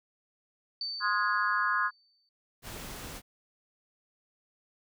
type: tone with exponential decay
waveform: sine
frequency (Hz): 4557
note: C#8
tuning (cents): +47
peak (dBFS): -31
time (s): 0.81-2.29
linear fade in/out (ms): 2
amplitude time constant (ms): 320
type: chord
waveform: sine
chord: Ab dominant seventh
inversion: first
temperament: equal with one note detuned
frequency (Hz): 1046.5 / 1244.5 / 1442 / 1661.2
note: C6 / Eb6 / Gb6 / Ab6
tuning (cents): 0 / 0 / -45 / 0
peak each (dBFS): -31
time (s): 1-1.91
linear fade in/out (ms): 50
type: noise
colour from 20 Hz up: pink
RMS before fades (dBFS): -42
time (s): 2.62-3.22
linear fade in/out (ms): 50
effects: none

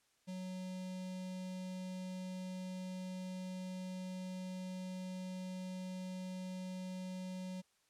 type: tone with notch filter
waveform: square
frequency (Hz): 184.9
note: F#3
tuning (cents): -1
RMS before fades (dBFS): -44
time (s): 0.27-7.62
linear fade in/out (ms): 20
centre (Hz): 1400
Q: 0.92
effects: white hiss -75 dBFS RMS until 7.89 s + low-pass 9000 Hz 12 dB/octave

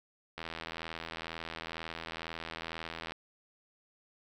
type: click train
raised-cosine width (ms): 0.3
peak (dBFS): -23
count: 226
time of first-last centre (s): 0.38-3.121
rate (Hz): 82.1
effects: 10-bit

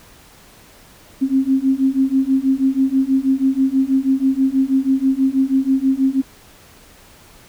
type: beating tone pair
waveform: sine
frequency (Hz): 263.5 / 269.7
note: C4 / C#4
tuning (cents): +12 / -47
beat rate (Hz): 6.2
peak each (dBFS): -17 / -16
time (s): 1.21-6.22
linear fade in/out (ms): 20
effects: pink hiss -46 dBFS RMS until 7.48 s

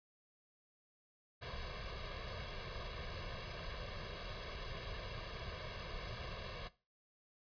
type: noise with comb filter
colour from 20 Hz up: pink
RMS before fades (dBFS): -45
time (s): 1.41-6.69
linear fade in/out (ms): 20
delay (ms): 1.8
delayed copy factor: +0.8
effects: noise-tail reverb RT60 0.3 s tail -18 dB re dry + resampled to 11025 Hz

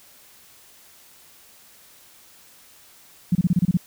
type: tone bursts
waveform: sine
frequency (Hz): 177.6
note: F3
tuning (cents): +29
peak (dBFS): -14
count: 8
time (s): 3.32-3.772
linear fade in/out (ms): 5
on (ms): 32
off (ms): 28
effects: white hiss -51 dBFS RMS until 3.86 s

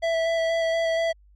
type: tone with vibrato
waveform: square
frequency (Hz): 659.3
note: E5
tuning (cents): 0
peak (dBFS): -22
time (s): 0.02-1.13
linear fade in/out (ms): 20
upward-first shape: square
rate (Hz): 4.2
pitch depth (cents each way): 11
effects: added 50 Hz sine -52 dBFS peak until 1.35 s + low-pass 4000 Hz 12 dB/octave

